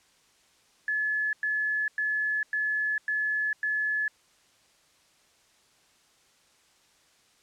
sine tone bursts, 1715 Hz, A6, 45 cents flat, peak -25 dBFS, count 6, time 0.88-4.08 s, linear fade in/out 2 ms, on 450 ms, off 100 ms, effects white hiss -63 dBFS RMS until 7.42 s + low-pass 8000 Hz 12 dB/octave

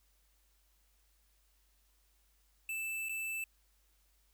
square tone with dropouts, 2643 Hz, E7, 4 cents sharp, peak -37 dBFS, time 2.69-3.44 s, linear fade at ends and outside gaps 2 ms, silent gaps 3.087-3.093 s, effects added 50 Hz sine -70 dBFS peak until 4.33 s + white hiss -74 dBFS RMS until 4.33 s

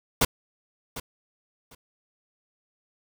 pink noise with echo, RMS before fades -20 dBFS, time 0.21-0.25 s, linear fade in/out 5 ms, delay 750 ms, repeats 2, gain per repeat -15 dB, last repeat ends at 1.75 s, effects none

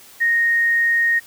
sine tone, 1861 Hz, A#6, 3 cents flat, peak -14 dBFS, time 0.2-1.2 s, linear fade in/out 20 ms, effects white hiss -45 dBFS RMS until 1.26 s

